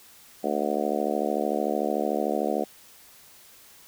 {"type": "harmonic tone", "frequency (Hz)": 73.42, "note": "D2", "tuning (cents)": 0, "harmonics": [3, 4, 5, 6, 7, 8, 9, 10], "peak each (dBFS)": [-32, -32, -32, -32, -32, -32, -32, -32], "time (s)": [0.43, 2.65], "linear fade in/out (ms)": 20, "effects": ["white hiss -52 dBFS RMS until 3.87 s"]}